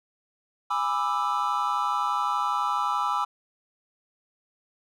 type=chord; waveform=triangle; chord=E dominant seventh; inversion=first; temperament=just; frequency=824.1 / 988.9 / 1186.7 / 1318.5 Hz; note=G#5 / B5 / D6 / E6; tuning=-14 / +2 / +18 / 0 cents; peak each=-29 / -27 / -27 / -27 dBFS; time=0.7-3.25 s; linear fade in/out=10 ms; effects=none